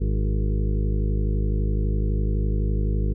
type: harmonic tone with a mistuned harmonic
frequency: 51.91 Hz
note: G#1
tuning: in tune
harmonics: 1 / 2 / 3 / 4 / 6 / 7 / 8 / 9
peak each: -21 / -27 / -31 / -33 / -37 / -38 / -39 / -40 dBFS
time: 0-3.14 s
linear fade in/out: 20 ms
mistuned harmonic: 7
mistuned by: +40 cents
effects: none